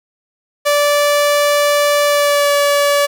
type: tone with pitch glide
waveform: sawtooth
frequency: 582 to 573.7 Hz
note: D5 to D5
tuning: -16 to -41 cents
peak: -7 dBFS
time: 0.65-3.07 s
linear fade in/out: 20 ms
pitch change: -25 cents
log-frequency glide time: 2.06-2.53 s
effects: none